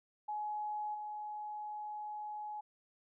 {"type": "tone with level steps", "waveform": "sine", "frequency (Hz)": 843, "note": "G#5", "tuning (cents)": 26, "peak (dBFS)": [-36, -40], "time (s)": [0.28, 2.61], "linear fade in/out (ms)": 10, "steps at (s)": 0.94, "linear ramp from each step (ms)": 10, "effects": []}